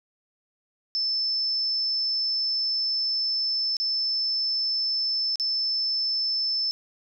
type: tone with dropouts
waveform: sine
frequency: 5274 Hz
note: E8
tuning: in tune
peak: -23 dBFS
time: 0.95-6.71 s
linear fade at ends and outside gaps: 0 ms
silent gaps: 3.768-3.8 / 5.357-5.398 s
effects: none